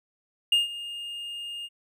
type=tone with ADSR envelope; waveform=triangle; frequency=2830 Hz; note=F7; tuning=22 cents sharp; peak=-15 dBFS; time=0.52-1.69 s; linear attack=4 ms; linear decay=150 ms; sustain=-17 dB; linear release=41 ms; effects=none